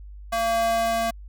square tone with high-pass filter sweep, 228.2 Hz, A#3, 37 cents flat, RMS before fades -23 dBFS, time 0.32-1.11 s, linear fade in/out 10 ms, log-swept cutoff 800 to 510 Hz, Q 2.9, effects added 50 Hz sine -38 dBFS peak until 1.28 s

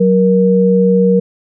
sine tone pair together, 186.2 / 472 Hz, F#3 / A#4, +11 / +22 cents, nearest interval octave + major third, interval 1611 cents, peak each -10 dBFS, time 0-1.2 s, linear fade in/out 10 ms, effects none

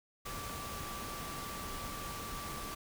sine tone in noise, 1163 Hz, D6, 17 cents flat, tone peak -45 dBFS, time 0.25-2.75 s, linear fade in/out 10 ms, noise pink, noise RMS -43 dBFS, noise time 0.25-2.75 s, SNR -5 dB, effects none

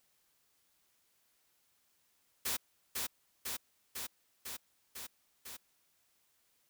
white noise with echo, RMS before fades -35 dBFS, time 2.45-2.57 s, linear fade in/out 10 ms, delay 500 ms, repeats 6, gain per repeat -2 dB, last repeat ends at 5.57 s, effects white hiss -74 dBFS RMS until 6.69 s

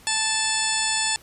harmonic tone with a mistuned harmonic, 879 Hz, A5, 2 cents flat, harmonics 1 / 2 / 3 / 4 / 5 / 6 / 8 / 9 / 10, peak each -30 / -30 / -30 / -30 / -30 / -30 / -30 / -30 / -30 dBFS, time 0.07-1.16 s, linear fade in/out 0 ms, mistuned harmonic 4, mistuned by -16 cents, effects pink hiss -50 dBFS RMS until 1.22 s + resampled to 32000 Hz

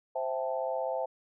sine chord, A minor seventh, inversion first, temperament equal, 523.3 / 659.3 / 784 / 880 Hz, C5 / E5 / G5 / A5, 0 / 0 / 0 / 0 cents, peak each -33 / -34 / -38 / -38 dBFS, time 0.15-1.06 s, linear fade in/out 10 ms, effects none

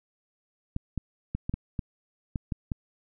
clicks, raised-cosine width 5 ms, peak -17 dBFS, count 9, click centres 0.764 / 0.977 / 1.35 / 1.495 / 1.54 / 1.792 / 2.358 / 2.522 / 2.718 s, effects none

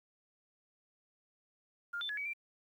sine tone with pitch steps, 1406 / 3535 / 1691 / 2272 / 2356 Hz, F6 / A7 / G#6 / C#7 / D7, +11 / +7 / +31 / +42 / +5 cents, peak -36 dBFS, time 1.93-2.335 s, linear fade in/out 10 ms, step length 81 ms, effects 11-bit

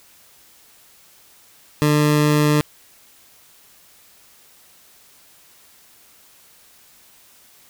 20% pulse tone, 149.4 Hz, D3, 30 cents sharp, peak -9 dBFS, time 1.82-2.61 s, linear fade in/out 0 ms, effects white hiss -51 dBFS RMS until 7.69 s

